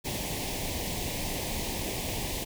pink band-stop noise, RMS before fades -33 dBFS, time 0.04-2.45 s, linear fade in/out 20 ms, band 970 to 1900 Hz, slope 48 dB/octave, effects none

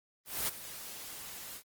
white noise with ADSR envelope, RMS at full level -31 dBFS, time 0.25-1.63 s, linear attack 230 ms, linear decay 16 ms, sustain -14 dB, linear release 73 ms, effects Opus 24 kbps

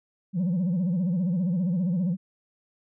sine tone with vibrato, 178.8 Hz, F3, 41 cents sharp, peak -20 dBFS, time 0.33-2.17 s, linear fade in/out 50 ms, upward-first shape sine, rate 15 Hz, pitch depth 150 cents each way, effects tanh soft clip ceiling -21 dBFS

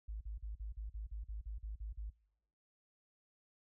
sine tone bursts, 52.8 Hz, G#1, 29 cents sharp, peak -40 dBFS, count 12, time 0.08-2.102 s, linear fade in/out 10 ms, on 130 ms, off 42 ms, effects noise-tail reverb RT60 0.9 s tail -25 dB re dry

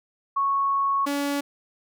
sine / sawtooth tone pair in turn, 1105 / 284.2 Hz, C#6 / C#4, -6 / +43 cents, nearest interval 2 octaves, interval 2351 cents, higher first, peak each -20 dBFS, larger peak neither, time 0.36-1.06 / 1.06-1.41 s, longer first, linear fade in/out 10 ms, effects none

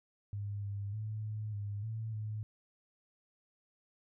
sine tone with pitch steps, 101.8 / 100.7 / 107.8 / 107.2 / 102.2 / 111.3 / 107.3 Hz, G#2 / G2 / A2 / A2 / G#2 / A2 / A2, -34 / +47 / -35 / -45 / -27 / +20 / -43 cents, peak -36 dBFS, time 0.33-2.43 s, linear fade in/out 0 ms, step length 300 ms, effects none

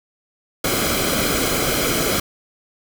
pink noise with comb filter, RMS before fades -20 dBFS, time 0.64-2.2 s, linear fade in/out 5 ms, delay 1.1 ms, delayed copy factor -0.65, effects none

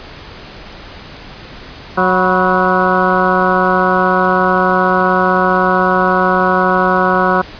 harmonic tone with a mistuned harmonic, 184 Hz, F#3, 9 cents flat, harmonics 1 / 2 / 3 / 4 / 5 / 6 / 7 / 8, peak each -18 / -18 / -18 / -18 / -18 / -18 / -18 / -18 dBFS, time 1.97-7.42 s, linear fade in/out 10 ms, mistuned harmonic 5, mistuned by +96 cents, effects pink hiss -33 dBFS RMS until 7.59 s + resampled to 11025 Hz

